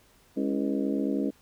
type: harmonic tone with a mistuned harmonic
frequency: 69 Hz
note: C#2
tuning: 7 cents flat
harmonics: 3 / 4 / 5 / 6 / 7 / 8 / 9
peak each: -31 / -28 / -33 / -36 / -36 / -46 / -41 dBFS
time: 0.36-1.31 s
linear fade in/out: 20 ms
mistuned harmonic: 5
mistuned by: -81 cents
effects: pink hiss -61 dBFS RMS until 1.41 s